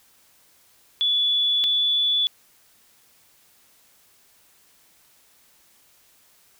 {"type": "tone pair in turn", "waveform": "sine", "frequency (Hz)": [3434, 3449], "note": ["A7", "A7"], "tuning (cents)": [-43, -35], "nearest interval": "unison", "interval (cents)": 8, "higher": "second", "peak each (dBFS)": -18, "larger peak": "neither", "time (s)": [[1.01, 1.64], [1.64, 2.27]], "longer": "neither", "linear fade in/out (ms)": 0, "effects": ["white hiss -58 dBFS RMS until 6.59 s"]}